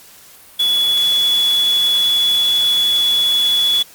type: tone in noise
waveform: sine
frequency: 3410 Hz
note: G#7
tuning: 45 cents sharp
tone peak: -12 dBFS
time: 0.59-3.83 s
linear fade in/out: 10 ms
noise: white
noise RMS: -28 dBFS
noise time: 0.59-3.83 s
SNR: +13 dB
effects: white hiss -43 dBFS RMS until 3.94 s + Opus 48 kbps